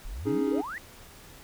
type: exponential sweep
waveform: sine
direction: up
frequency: 31.5 to 2028 Hz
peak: -34 dBFS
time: 0.05-0.78 s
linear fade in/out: 0 ms
type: chord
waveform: triangle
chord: C# suspended second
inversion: none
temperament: equal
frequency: 277.2 / 311.1 / 415.3 Hz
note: C#4 / D#4 / G#4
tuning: 0 / 0 / 0 cents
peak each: -27 dBFS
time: 0.25-0.62 s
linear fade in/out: 20 ms
effects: pink hiss -50 dBFS RMS until 1.43 s